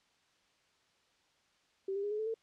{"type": "tone with pitch steps", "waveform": "sine", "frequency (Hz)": [387.2, 399, 411.2, 423.7, 436.6, 449.9], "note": ["G4", "G4", "G#4", "G#4", "A4", "A4"], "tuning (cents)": [-21, 31, -17, 35, -13, 39], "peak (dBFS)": -33, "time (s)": [1.88, 2.342], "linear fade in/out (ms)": 5, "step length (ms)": 77, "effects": ["white hiss -71 dBFS RMS until 2.42 s", "low-pass 5000 Hz 12 dB/octave"]}